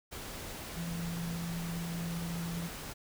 sine tone in noise, 169.3 Hz, E3, 46 cents sharp, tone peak -35 dBFS, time 0.76-2.69 s, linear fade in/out 20 ms, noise pink, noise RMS -43 dBFS, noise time 0.11-2.94 s, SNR +5 dB, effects none

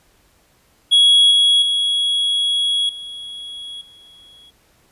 triangle tone with level steps, 3334 Hz, G#7, 6 cents sharp, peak -7 / -9 / -14 / -28 / -42 dBFS, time 0.91-4.51 s, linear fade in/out 20 ms, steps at 1.31 / 1.62 / 2.89 / 3.81 s, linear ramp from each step 2 ms, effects pink hiss -57 dBFS RMS until 4.91 s + resampled to 32000 Hz

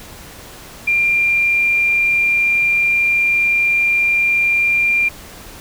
sine tone, 2387 Hz, D7, 28 cents sharp, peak -12 dBFS, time 0.87-5.09 s, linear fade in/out 10 ms, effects pink hiss -37 dBFS RMS until 5.6 s

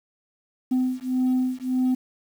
sine beating tone pair, 254.4 / 256.1 Hz, C4 / C4, -48 / -37 cents, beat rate 1.7 Hz, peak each -22 dBFS, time 0.71-1.95 s, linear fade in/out 10 ms, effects tanh soft clip ceiling -17 dBFS + 8-bit

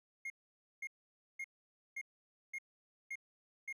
triangle tone bursts, 2140 Hz, C7, 38 cents sharp, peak -38 dBFS, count 7, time 0.25-3.727 s, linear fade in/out 5 ms, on 51 ms, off 520 ms, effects none

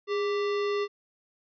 sine tone with sample-and-hold, 409.5 Hz, G#4, 24 cents flat, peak -25 dBFS, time 0.07-0.88 s, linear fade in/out 50 ms, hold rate 1575 Hz, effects resampled to 11025 Hz

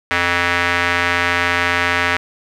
square tone with band-pass filter, 87.31 Hz, F2, in tune, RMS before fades -17 dBFS, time 0.11-2.17 s, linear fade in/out 0 ms, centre 1900 Hz, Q 2, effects none

